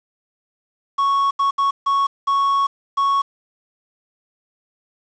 triangle tone bursts at uneven times, 1108.7 Hz, C#6, in tune, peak -13 dBFS, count 6, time 0.98-1.31 / 1.39-1.51 / 1.58-1.71 / 1.86-2.07 / 2.27-2.67 / 2.97-3.22 s, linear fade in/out 10 ms, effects resampled to 16000 Hz + 7-bit

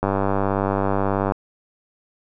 click train, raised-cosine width 1 ms, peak -7 dBFS, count 128, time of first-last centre 0.03-1.321 s, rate 98.4 Hz, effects none

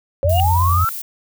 sine linear sweep, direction up, 538 to 1373 Hz, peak -16 dBFS, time 0.23-0.89 s, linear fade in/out 0 ms
sine tone with vibrato, 87 Hz, F2, 6 cents flat, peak -14 dBFS, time 0.24-0.85 s, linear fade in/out 10 ms, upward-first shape triangle, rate 19 Hz, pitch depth 130 cents each way
sine tone with exponential growth, 2837 Hz, F7, 27 cents sharp, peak -18 dBFS, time 0.28-0.4 s, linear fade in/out 0 ms, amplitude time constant 26 ms
violet noise, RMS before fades -28 dBFS, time 0.29-1.02 s, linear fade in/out 5 ms
effects none

